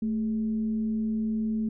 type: tone with frequency modulation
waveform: sine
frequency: 219.6 Hz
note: A3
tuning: 3 cents flat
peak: -25 dBFS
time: 0.02-1.69 s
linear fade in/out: 5 ms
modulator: 189 Hz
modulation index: 0.21
effects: none